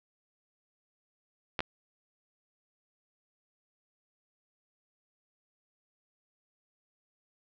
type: clicks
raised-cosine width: 0.3 ms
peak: -14 dBFS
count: 2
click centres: 1.592 / 1.605 s
effects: low-pass 5000 Hz 12 dB/octave